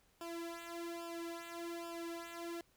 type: tone with flanger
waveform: sawtooth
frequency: 338.4 Hz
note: E4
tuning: 45 cents sharp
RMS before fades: -45 dBFS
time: 0.21-2.61 s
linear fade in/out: 2 ms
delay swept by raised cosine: 0.48 to 2.78 ms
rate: 1.2 Hz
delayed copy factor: -0.9
effects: pink hiss -72 dBFS RMS until 2.76 s